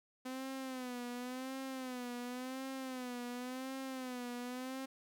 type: tone with vibrato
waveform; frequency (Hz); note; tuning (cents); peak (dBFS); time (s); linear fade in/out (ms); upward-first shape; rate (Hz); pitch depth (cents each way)
sawtooth; 254.5; C4; -48; -37; 0.25-4.86; 10; sine; 0.92; 80
effects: none